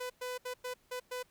sawtooth tone bursts at uneven times, 500 Hz, B4, 21 cents sharp, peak -33 dBFS, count 6, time 0-0.1 / 0.21-0.38 / 0.45-0.54 / 0.64-0.74 / 0.91-1 / 1.11-1.23 s, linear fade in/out 10 ms, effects pink hiss -69 dBFS RMS until 1.3 s

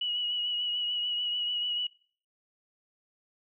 sine tone with vibrato, 2922 Hz, F#7, 22 cents flat, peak -28 dBFS, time 0.01-1.87 s, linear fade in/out 5 ms, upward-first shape sine, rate 6.8 Hz, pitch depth 25 cents each way, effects noise-tail reverb RT60 0.5 s tail -25 dB re dry

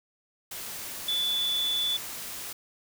sine tone in noise, 3468 Hz, A7, 26 cents flat, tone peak -25 dBFS, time 1.08-1.97 s, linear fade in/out 5 ms, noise white, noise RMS -38 dBFS, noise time 0.51-2.53 s, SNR +10 dB, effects none

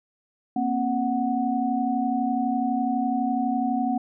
sine tone cluster, 235.4 / 267.4 / 739 Hz, A#3 / C4 / F#5, +17 / +38 / -2 cents, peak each -26 dBFS, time 0.56-3.98 s, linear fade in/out 5 ms, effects none

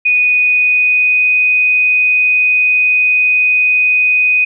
sine tone with pitch glide, 2478 to 2494 Hz, D#7 to D#7, -8 to +3 cents, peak -8 dBFS, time 0.05-4.45 s, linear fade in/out 10 ms, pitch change +11 cents, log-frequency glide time 0.17-1.3 s, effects none

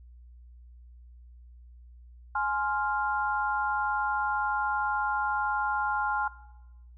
sine chord, F minor, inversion first, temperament just, 838.1 / 1047.7 / 1396.9 Hz, Ab5 / C6 / F6, +16 / +2 / 0 cents, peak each -29 / -32 / -30 dBFS, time 2.35-6.28 s, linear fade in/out 5 ms, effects noise-tail reverb RT60 1.0 s tail -19 dB re dry + added 60 Hz sine -48 dBFS peak until 6.97 s

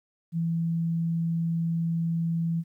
sine tone, 166.2 Hz, E3, 15 cents sharp, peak -24 dBFS, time 0.32-2.64 s, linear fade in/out 50 ms, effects 11-bit

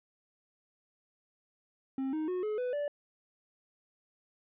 triangle tone with pitch steps, 266.8 / 311.8 / 364.5 / 426 / 497.9 / 581.9 Hz, C4 / D#4 / F#4 / G#4 / B4 / D5, +34 / +4 / -26 / +44 / +14 / -16 cents, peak -29 dBFS, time 1.98-2.88 s, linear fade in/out 2 ms, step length 150 ms, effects resampled to 8000 Hz

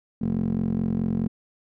15% pulse tone with band-pass filter, 44.72 Hz, F1, 42 cents sharp, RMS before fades -25 dBFS, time 0.21-1.28 s, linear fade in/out 10 ms, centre 230 Hz, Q 4.7, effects none

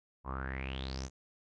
sawtooth tone with low-pass filter sweep, 66 Hz, C2, 16 cents sharp, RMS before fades -39 dBFS, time 0.24-1.1 s, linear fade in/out 50 ms, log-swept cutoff 980 to 6800 Hz, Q 8.5, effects none

